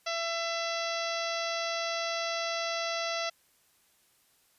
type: harmonic tone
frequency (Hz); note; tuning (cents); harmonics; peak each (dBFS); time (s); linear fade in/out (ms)
670; E5; +28; 1 / 2 / 3 / 4 / 5 / 6 / 7 / 8 / 9; -34 / -37 / -39 / -40 / -41 / -42 / -42 / -43 / -44; 0.06-3.3; 10
effects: white hiss -67 dBFS RMS until 4.58 s + resampled to 32000 Hz